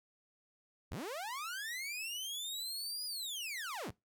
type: linear two-way sweep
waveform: sawtooth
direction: up then down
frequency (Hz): 38.89 to 4983 to 38.89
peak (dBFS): -36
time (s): 0.91-3.91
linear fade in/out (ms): 10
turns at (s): 3.05
effects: noise-tail reverb RT60 0.2 s tail -21 dB re dry